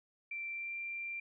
sine tone with pitch glide, 2349 to 2367 Hz, D7 to D7, 0 to +13 cents, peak -38 dBFS, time 0.31-1.2 s, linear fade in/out 5 ms, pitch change +13 cents, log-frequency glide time 0.5-0.76 s, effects none

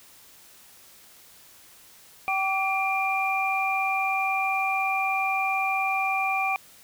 sine tone cluster, 771 / 1155 / 2388 Hz, G5 / D6 / D7, -29 / -29 / +28 cents, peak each -26 / -31 / -26 dBFS, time 2.28-6.56 s, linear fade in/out 0 ms, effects white hiss -52 dBFS RMS until 6.83 s

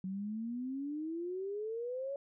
sine exponential sweep, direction up, 185 to 566 Hz, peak -36 dBFS, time 0.04-2.16 s, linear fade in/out 2 ms, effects none

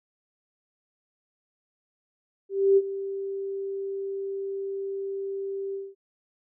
sine tone with ADSR envelope, 392 Hz, G4, in tune, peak -14 dBFS, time 2.49-5.95 s, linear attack 280 ms, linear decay 43 ms, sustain -15 dB, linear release 210 ms, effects none

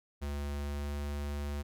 square tone with pitch glide, 71.8 to 72.26 Hz, D2 to D2, -39 to -27 cents, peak -35 dBFS, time 0.21-1.63 s, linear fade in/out 20 ms, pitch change +12 cents, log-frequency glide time 0.61-0.96 s, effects none

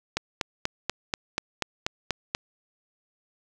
click train, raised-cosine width 0.2 ms, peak -8 dBFS, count 10, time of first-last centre 0.17-2.349 s, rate 4.13 Hz, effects none

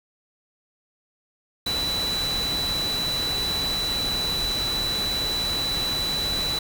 sine tone in noise, 3966 Hz, B7, 7 cents sharp, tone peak -24 dBFS, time 1.66-6.59 s, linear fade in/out 5 ms, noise pink, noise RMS -31 dBFS, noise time 1.66-6.59 s, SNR +4 dB, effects none

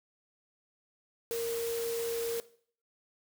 sine tone in noise, 464 Hz, A#4, 8 cents flat, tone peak -31 dBFS, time 1.31-2.4 s, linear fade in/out 0 ms, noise white, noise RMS -41 dBFS, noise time 1.31-2.4 s, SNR +7 dB, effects noise-tail reverb RT60 0.5 s tail -17 dB re dry

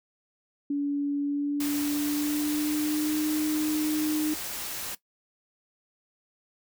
sine tone with pitch glide, 285.5 to 306 Hz, D4 to D#4, -49 to -29 cents, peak -24 dBFS, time 0.7-4.34 s, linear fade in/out 5 ms, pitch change +120 cents, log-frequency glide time 1.23-3.24 s
white noise, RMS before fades -35 dBFS, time 1.6-4.95 s, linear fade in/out 5 ms
effects noise-tail reverb RT60 0.1 s tail -17 dB re dry

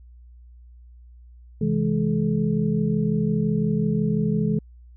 sine tone cluster, 131.6 / 164 / 209.7 / 429.1 Hz, C3 / E3 / G#3 / A4, +10 / -9 / +17 / -43 cents, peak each -28 / -23 / -23 / -29 dBFS, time 1.61-4.59 s, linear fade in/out 5 ms, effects added 60 Hz sine -44 dBFS peak until 4.96 s

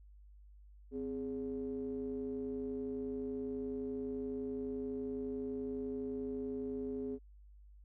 triangle ring-modulated tone, 77.78 Hz, D#2, in tune, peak -32 dBFS, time 0.91-7.19 s, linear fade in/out 50 ms, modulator 337 Hz, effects added 50 Hz sine -55 dBFS peak until 7.84 s

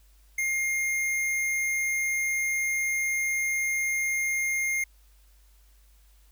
sine tone with hard clipping, 2124 Hz, C7, 25 cents sharp, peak -26 dBFS, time 0.38-4.84 s, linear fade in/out 5 ms, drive 18 dB, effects added 50 Hz sine -55 dBFS peak until 6.31 s + white hiss -65 dBFS RMS until 6.31 s

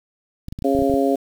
clicks, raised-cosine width 5 ms, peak -18 dBFS, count 9, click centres 0.484 / 0.525 / 0.589 / 0.623 / 0.75 / 0.79 / 0.821 / 0.898 / 0.94 s
harmonic tone, 137.3 Hz, C#3, 16 cents flat, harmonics 2 / 3 / 4 / 5, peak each -19 / -21 / -22 / -23 dBFS, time 0.64-1.16 s, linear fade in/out 10 ms
effects 7-bit

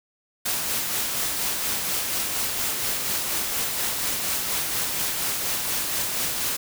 white noise with tremolo, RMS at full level -25 dBFS, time 0.45-6.57 s, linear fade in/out 10 ms, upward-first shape sine, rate 4.2 Hz, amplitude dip 30%, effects none

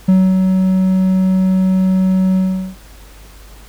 triangle tone with ADSR envelope, 187.5 Hz, F#3, 23 cents sharp, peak -4 dBFS, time 0.08-2.76 s, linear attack 9 ms, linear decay 250 ms, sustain -4 dB, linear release 390 ms, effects added 50 Hz sine -37 dBFS peak until 3.68 s + pink hiss -43 dBFS RMS until 3.68 s

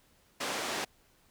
pink band-pass noise, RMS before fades -35 dBFS, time 0.4-0.85 s, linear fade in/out 10 ms, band 350 to 7400 Hz, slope 12 dB/octave, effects pink hiss -66 dBFS RMS until 1.3 s

